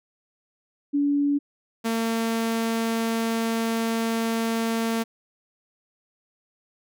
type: tone pair in turn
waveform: sine / sawtooth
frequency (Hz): 286.2 / 227.2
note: D4 / A#3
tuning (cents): -45 / -44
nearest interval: major third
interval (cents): 399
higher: first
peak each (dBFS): -19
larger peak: neither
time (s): 0.93-1.39 / 1.84-5.04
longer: second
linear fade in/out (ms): 20
effects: none